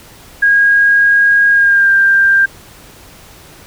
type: tone with pitch glide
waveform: sine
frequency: 1635 to 1587.5 Hz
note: G#6 to G6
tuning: -28 to +21 cents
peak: -6 dBFS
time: 0.42-2.46 s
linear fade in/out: 10 ms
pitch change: -51 cents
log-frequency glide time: 1.5-1.92 s
effects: pink hiss -39 dBFS RMS until 3.66 s